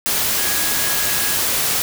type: tone in noise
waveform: sine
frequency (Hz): 1661.2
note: G#6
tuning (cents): 0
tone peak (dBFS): -29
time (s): 0.38-1.37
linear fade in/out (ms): 0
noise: white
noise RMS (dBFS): -19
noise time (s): 0.06-1.82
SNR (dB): -13
effects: none